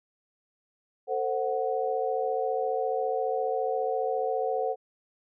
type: chord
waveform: sine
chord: F# diminished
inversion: first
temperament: equal with one note detuned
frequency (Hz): 448.7 / 523.3 / 740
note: A4 / C5 / F#5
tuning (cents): +34 / 0 / 0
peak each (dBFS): -30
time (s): 1.07-4.76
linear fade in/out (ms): 50
effects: none